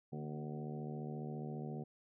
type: harmonic tone with a mistuned harmonic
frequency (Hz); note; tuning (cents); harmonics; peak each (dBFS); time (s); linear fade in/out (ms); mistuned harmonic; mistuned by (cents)
74.6; D2; +28; 2 / 3 / 4 / 5 / 6 / 7 / 8 / 9 / 10; -43 / -46 / -56 / -50 / -52 / -57 / -59 / -64 / -54; 0.12-1.84; 10; 3; +40
effects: none